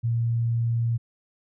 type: tone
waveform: sine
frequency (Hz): 116.54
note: A#2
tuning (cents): 0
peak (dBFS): -21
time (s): 0.03-0.98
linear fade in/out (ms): 20
effects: none